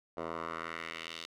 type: tone with band-pass filter sweep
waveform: 10% pulse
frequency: 82.41 Hz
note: E2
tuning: in tune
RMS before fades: -41 dBFS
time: 0.17-1.26 s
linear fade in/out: 5 ms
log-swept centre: 730 to 3800 Hz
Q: 1.8
effects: none